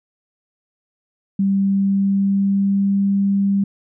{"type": "tone with pitch glide", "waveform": "sine", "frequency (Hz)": [196, 198.05], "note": ["G3", "G3"], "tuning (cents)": [0, 18], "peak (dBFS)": -14, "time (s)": [1.39, 3.64], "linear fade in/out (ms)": 5, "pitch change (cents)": 18, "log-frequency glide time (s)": [1.53, 3.02], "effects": []}